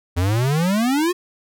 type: exponential sweep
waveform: square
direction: up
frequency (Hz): 83.8 to 370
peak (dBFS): -17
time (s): 0.16-1.13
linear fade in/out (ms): 20
effects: none